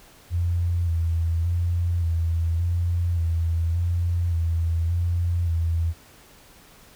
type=tone with vibrato; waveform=sine; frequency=84.8 Hz; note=E2; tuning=50 cents sharp; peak=-20 dBFS; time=0.3-5.94 s; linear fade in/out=50 ms; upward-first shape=square; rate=0.87 Hz; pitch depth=36 cents each way; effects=pink hiss -51 dBFS RMS until 6.95 s